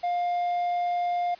triangle tone, 705 Hz, F5, 16 cents sharp, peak -22 dBFS, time 0.03-1.35 s, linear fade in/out 10 ms, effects white hiss -51 dBFS RMS until 1.39 s + resampled to 11025 Hz

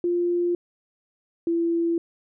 sine tone pair in turn, 349.2 / 336.5 Hz, F4 / E4, 0 / +36 cents, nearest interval minor second, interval 64 cents, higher first, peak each -20 dBFS, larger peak neither, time 0.04-0.55 / 1.47-1.98 s, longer neither, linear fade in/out 2 ms, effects none

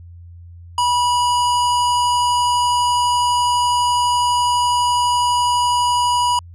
square tone, 974 Hz, B5, 24 cents flat, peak -15 dBFS, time 0.78-6.39 s, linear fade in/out 2 ms, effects added 86 Hz sine -36 dBFS peak until 6.54 s + resampled to 24000 Hz

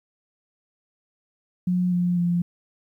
sine tone with pitch steps, 180 / 176.91 / 173.87 Hz, F#3 / F3 / F3, -47 / +23 / -7 cents, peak -19 dBFS, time 1.67-2.42 s, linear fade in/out 5 ms, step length 250 ms, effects 10-bit

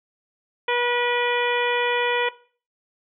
harmonic tone with a mistuned harmonic, 484.7 Hz, B4, 32 cents flat, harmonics 1 / 2 / 3 / 4 / 5 / 6 / 7, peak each -24 / -25 / -31 / -28 / -28 / -33 / -34 dBFS, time 0.68-2.29 s, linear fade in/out 5 ms, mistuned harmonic 6, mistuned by +50 cents, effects noise-tail reverb RT60 0.4 s tail -17 dB re dry

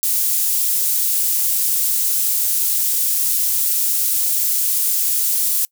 pink high-pass noise, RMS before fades -18 dBFS, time 0.03-5.65 s, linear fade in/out 0 ms, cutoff 11000 Hz, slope 12 dB/octave, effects noise-tail reverb RT60 0.1 s tail -26 dB re dry

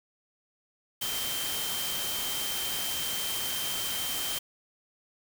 sine tone in noise, 3136 Hz, G7, in tune, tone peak -35 dBFS, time 1.01-4.39 s, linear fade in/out 10 ms, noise white, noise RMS -33 dBFS, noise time 1.01-4.39 s, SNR -5 dB, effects none

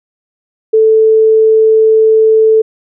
sine tone, 440 Hz, A4, in tune, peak -4 dBFS, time 0.73-2.62 s, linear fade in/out 10 ms, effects none

